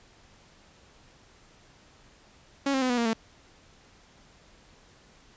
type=tone with pitch steps; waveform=sawtooth; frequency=277.2 / 265.8 / 254.8 / 244.3 / 234.2 / 224.5 Hz; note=C#4 / C4 / C4 / B3 / A#3 / A3; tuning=0 / +27 / -46 / -19 / +8 / +35 cents; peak=-20 dBFS; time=2.66-3.134 s; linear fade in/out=5 ms; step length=79 ms; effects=pink hiss -57 dBFS RMS until 5.36 s + resampled to 16000 Hz